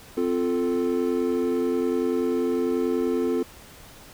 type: chord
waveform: triangle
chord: F major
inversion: second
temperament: equal with one note detuned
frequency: 259.5 / 349.2 / 440 Hz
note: C4 / F4 / A4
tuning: -14 / 0 / 0 cents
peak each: -24 dBFS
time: 0.17-3.43 s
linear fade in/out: 5 ms
effects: pink hiss -47 dBFS RMS until 4.13 s